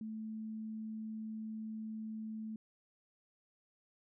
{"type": "tone", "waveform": "sine", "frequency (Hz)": 218.8, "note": "A3", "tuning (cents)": -9, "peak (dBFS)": -40, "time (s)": [0.01, 2.56], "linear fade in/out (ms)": 2, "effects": []}